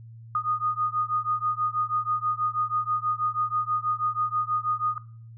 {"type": "beating tone pair", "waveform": "sine", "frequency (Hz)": [1231, 1237.2], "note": ["D#6", "D#6"], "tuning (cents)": [-19, -10], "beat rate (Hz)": 6.2, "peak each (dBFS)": -27, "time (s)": [0.35, 4.98], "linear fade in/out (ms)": 2, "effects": ["noise-tail reverb RT60 0.5 s tail -20 dB re dry", "added 114 Hz sine -42 dBFS peak until 5.37 s"]}